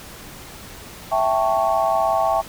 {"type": "chord", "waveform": "sine", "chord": "A dominant seventh", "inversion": "second", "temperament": "equal", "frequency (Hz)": [659.3, 784, 880, 1108.7], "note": ["E5", "G5", "A5", "C#6"], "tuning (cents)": [0, 0, 0, 0], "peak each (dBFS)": [-20, -21, -24, -24], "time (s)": [1.11, 2.42], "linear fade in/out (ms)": 20, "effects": ["pink hiss -39 dBFS RMS until 2.48 s"]}